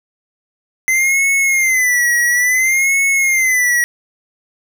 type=tone with vibrato; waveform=square; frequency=2050 Hz; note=C7; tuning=36 cents flat; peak=-12 dBFS; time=0.88-3.84 s; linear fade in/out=0 ms; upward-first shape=sine; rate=0.58 Hz; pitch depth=120 cents each way; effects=none